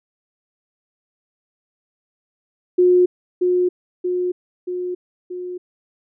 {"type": "tone with echo", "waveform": "sine", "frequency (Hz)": 360.3, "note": "F#4", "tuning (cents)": -46, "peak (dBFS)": -10, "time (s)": [2.78, 3.06], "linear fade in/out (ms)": 10, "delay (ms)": 630, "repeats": 4, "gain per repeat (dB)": -4, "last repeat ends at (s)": 5.58, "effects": []}